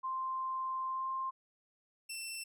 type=tone with pitch glide; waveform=sine; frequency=1046.5 to 1055 Hz; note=C6 to C6; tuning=0 to +14 cents; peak=-34 dBFS; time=0.03-1.31 s; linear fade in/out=20 ms; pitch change=+14 cents; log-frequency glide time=0.88-1.1 s
type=tone; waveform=15% pulse; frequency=2685 Hz; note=E7; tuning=31 cents sharp; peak=-33 dBFS; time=2.09-2.44 s; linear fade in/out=10 ms
effects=none